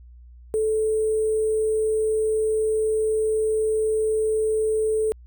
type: tone with sample-and-hold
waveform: sine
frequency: 436 Hz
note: A4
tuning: 16 cents flat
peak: -19 dBFS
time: 0.54-5.12 s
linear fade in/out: 0 ms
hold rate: 8820 Hz
effects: added 60 Hz sine -43 dBFS peak until 5.26 s